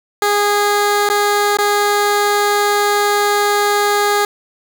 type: tone with dropouts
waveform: 15% pulse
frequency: 411.3 Hz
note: G#4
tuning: 17 cents flat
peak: -6 dBFS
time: 0.22-4.25 s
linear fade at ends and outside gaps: 2 ms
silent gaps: 1.09-1.099 / 1.571-1.586 s
effects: 7-bit